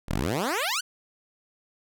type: exponential sweep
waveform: 10% pulse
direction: up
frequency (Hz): 32.7 to 1568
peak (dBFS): -17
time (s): 0.08-0.81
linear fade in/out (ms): 10
effects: none